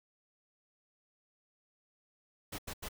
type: noise bursts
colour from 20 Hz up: pink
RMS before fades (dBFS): -41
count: 3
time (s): 2.52-2.887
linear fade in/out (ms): 10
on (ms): 65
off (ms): 86
effects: none